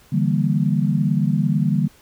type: chord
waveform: sine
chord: E half-diminished seventh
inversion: third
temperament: equal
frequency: 146.83 / 164.81 / 196 / 233.1 Hz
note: D3 / E3 / G3 / Bb3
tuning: 0 / 0 / 0 / 0 cents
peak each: -20 / -22 / -21 / -24 dBFS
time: 0.12-1.88 s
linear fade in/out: 10 ms
effects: pink hiss -52 dBFS RMS until 2.01 s